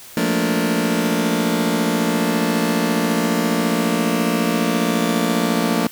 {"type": "chord", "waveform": "sawtooth", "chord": "Bb major seventh", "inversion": "second", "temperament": "just", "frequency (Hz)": [174.81, 218.5, 233.1, 291.4], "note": ["F3", "A3", "Bb3", "D4"], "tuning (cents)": [2, -12, 0, -13], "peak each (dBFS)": [-19, -19, -17, -19], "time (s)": [0.17, 5.87], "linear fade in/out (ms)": 2, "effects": ["white hiss -40 dBFS RMS until 5.91 s"]}